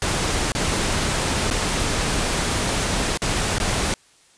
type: noise with dropouts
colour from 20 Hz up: pink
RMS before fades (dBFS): -22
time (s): 0.02-3.94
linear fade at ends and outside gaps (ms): 1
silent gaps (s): 0.52-0.55 / 1.502-1.51 / 3.174-3.219 / 3.584-3.6
effects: white hiss -55 dBFS RMS until 4.37 s + resampled to 22050 Hz